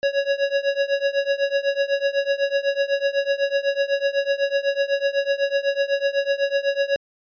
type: tone with tremolo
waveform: square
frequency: 557 Hz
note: C#5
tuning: 8 cents sharp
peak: -16 dBFS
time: 0.03-6.96 s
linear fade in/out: 0 ms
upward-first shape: triangle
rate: 8 Hz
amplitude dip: 95%
effects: resampled to 11025 Hz